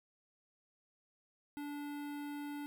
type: tone with notch filter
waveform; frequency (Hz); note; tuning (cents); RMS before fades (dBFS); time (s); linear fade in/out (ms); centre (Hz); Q
square; 290.4; D4; -19; -43; 1.57-2.66; 0; 6000; 0.84
effects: none